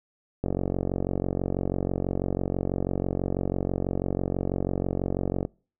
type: click train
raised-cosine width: 2 ms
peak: -13 dBFS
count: 232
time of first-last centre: 0.44-5.451 s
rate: 46.1 Hz
effects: noise-tail reverb RT60 0.4 s tail -26 dB re dry